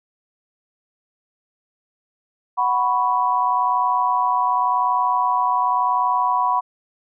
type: chord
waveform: sine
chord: F# suspended fourth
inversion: none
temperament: equal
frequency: 740 / 987.8 / 1108.7 Hz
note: F#5 / B5 / C#6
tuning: 0 / 0 / 0 cents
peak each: -23 / -18 / -23 dBFS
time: 2.57-6.61 s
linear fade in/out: 20 ms
effects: none